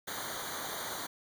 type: noise with comb filter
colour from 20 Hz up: pink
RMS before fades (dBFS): -39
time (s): 0.07-1.07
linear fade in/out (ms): 10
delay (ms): 0.38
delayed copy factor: -1
effects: none